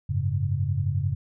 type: chord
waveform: sine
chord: F# suspended second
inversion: none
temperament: equal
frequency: 92.5 / 103.83 / 138.59 Hz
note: F#2 / G#2 / C#3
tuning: 0 / 0 / 0 cents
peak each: -27 dBFS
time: 0.09-1.15 s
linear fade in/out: 10 ms
effects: none